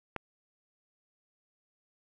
click, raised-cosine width 0.5 ms, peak -19 dBFS, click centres 0.163 s, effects none

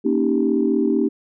sine chord, Eb dominant seventh, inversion second, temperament equal with one note detuned, 233.1 / 277.2 / 312.9 / 392 Hz, Bb3 / Db4 / Eb4 / G4, 0 / 0 / +10 / 0 cents, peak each -21 dBFS, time 0.04-1.09 s, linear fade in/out 20 ms, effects tanh soft clip ceiling -6 dBFS

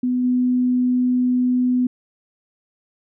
sine tone with level steps, 249.9 Hz, B3, 21 cents sharp, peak -17 / -15 dBFS, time 0.03-1.87 s, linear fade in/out 5 ms, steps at 0.23 s, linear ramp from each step 20 ms, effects none

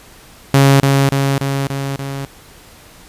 sawtooth tone with echo, 137.7 Hz, C#3, 11 cents flat, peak -3 dBFS, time 0.54-0.8 s, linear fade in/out 2 ms, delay 290 ms, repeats 5, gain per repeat -3 dB, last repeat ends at 2.25 s, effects pink hiss -42 dBFS RMS until 3.08 s + resampled to 32000 Hz

